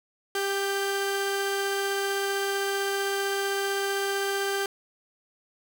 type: tone pair together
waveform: sawtooth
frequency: 395.9 / 1568 Hz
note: G4 / G6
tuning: +17 / 0 cents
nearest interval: 2 octaves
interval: 2383 cents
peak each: -23 / -28 dBFS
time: 0.35-4.66 s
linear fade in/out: 2 ms
effects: none